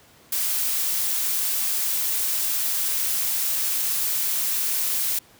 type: noise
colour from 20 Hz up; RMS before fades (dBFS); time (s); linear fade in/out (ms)
blue; -24; 0.32-5.19; 5
effects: pink hiss -53 dBFS RMS until 5.39 s + high-pass 80 Hz 12 dB/octave